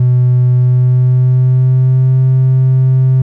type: tone with pitch glide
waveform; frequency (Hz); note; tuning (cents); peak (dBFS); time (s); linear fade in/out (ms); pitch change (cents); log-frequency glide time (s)
triangle; 125 to 130.23; B2 to C3; +21 to -8; -3; 0-3.22; 5; +71; 0.54-2.2
effects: tanh soft clip ceiling -2 dBFS